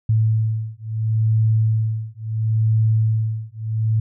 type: beating tone pair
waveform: sine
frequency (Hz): 110 / 110.73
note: A2 / A2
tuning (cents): 0 / +11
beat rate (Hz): 0.73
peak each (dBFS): -19 / -19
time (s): 0.09-4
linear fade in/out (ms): 5
effects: none